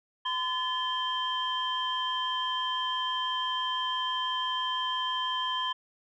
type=tone cluster; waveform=sine; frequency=1019 / 1732 / 3147 Hz; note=C6 / A6 / G7; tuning=-46 / -28 / +6 cents; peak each=-30 / -38 / -31 dBFS; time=0.25-5.73 s; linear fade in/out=10 ms; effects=tanh soft clip ceiling -19 dBFS